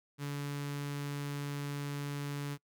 sawtooth tone with notch filter, 143.2 Hz, D3, 43 cents flat, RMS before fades -38 dBFS, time 0.18-2.58 s, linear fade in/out 50 ms, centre 650 Hz, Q 1.5, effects noise-tail reverb RT60 0.1 s tail -24 dB re dry

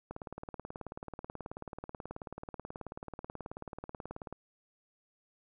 click train, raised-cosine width 1 ms, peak -27 dBFS, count 79, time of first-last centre 0.11-4.326 s, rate 18.5 Hz, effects none

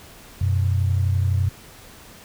sine tone pair together, 92.5 / 124.37 Hz, F#2 / B2, 0 / +13 cents, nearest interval perfect fourth, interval 513 cents, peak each -18 / -24 dBFS, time 0.41-1.49 s, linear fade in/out 5 ms, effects pink hiss -45 dBFS RMS until 2.24 s

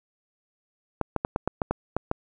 clicks, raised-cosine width 1 ms, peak -10 dBFS, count 9, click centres 1.013 / 1.163 / 1.249 / 1.361 / 1.476 / 1.618 / 1.71 / 1.966 / 2.114 s, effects none

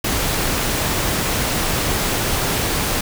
pink noise, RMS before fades -20 dBFS, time 0.04-3.01 s, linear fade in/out 5 ms, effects none

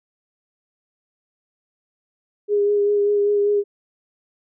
sine tone with vibrato, 409.8 Hz, G#4, 23 cents flat, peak -15 dBFS, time 2.48-3.64 s, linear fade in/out 50 ms, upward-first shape sine, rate 5.1 Hz, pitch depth 18 cents each way, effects none

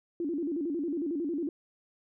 sine tone with vibrato, 312.2 Hz, D#4, 6 cents sharp, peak -29 dBFS, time 0.2-1.49 s, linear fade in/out 2 ms, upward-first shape square, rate 11 Hz, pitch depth 160 cents each way, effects none

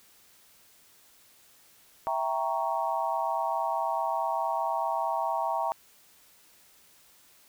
sine chord, E diminished seventh, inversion none, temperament equal, 659.3 / 784 / 932.3 / 1108.7 Hz, E5 / G5 / Bb5 / Db6, 0 / 0 / 0 / 0 cents, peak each -32 / -32 / -30 / -35 dBFS, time 2.07-5.72 s, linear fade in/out 0 ms, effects white hiss -59 dBFS RMS until 7.48 s

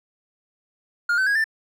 triangle tone with pitch steps, 1418 / 1528.6 / 1647.8 / 1776.3 Hz, F6 / G6 / G#6 / A6, +26 / -44 / -14 / +16 cents, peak -16 dBFS, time 1.09-1.442 s, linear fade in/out 5 ms, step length 88 ms, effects none

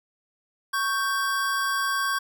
square tone pair together, 1108.7 / 1567.9 Hz, C#6 / G6, 0 / 0 cents, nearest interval tritone, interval 600 cents, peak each -27 dBFS, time 0.73-2.19 s, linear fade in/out 10 ms, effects none

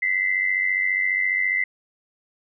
sine tone pair together, 1972.3 / 2067 Hz, B6 / C7, -3 / -22 cents, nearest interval minor second, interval 81 cents, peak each -24 / -21 dBFS, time 0.02-1.64 s, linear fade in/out 5 ms, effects none

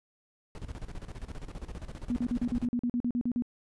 brown noise with tremolo, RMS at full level -38 dBFS, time 0.55-2.67 s, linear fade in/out 0 ms, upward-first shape square, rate 15 Hz, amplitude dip 75%
sine tone bursts, 241.9 Hz, B3, 36 cents flat, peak -26 dBFS, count 13, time 2.1-3.422 s, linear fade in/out 0 ms, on 62 ms, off 43 ms
effects resampled to 24000 Hz

